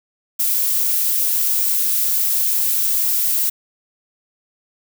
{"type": "noise", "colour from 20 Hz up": "violet", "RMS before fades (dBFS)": -18, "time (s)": [0.39, 3.5], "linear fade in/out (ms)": 10, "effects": []}